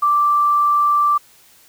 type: tone with quantisation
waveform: sine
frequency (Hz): 1173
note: D6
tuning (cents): -2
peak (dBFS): -12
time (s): 0.02-1.18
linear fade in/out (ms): 10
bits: 7
effects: white hiss -50 dBFS RMS until 1.68 s